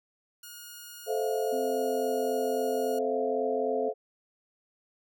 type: tone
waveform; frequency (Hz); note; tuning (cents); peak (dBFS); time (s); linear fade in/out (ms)
5% pulse; 1435; F6; +47; -32; 0.43-2.99; 5
type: chord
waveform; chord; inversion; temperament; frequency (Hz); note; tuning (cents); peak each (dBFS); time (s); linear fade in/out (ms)
sine; F major seventh; first; just; 436.5 / 523.8 / 654.8 / 698.5; A4 / C5 / E5 / F5; -14 / +2 / -12 / 0; -29 / -32 / -35 / -34; 1.06-3.94; 50
type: tone with pitch glide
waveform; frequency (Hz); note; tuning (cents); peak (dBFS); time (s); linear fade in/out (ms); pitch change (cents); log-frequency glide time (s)
sine; 260.4 to 258.3; C4 to C4; -8 to -22; -36; 1.52-3.89; 10; -14; 1.77-2.1
effects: none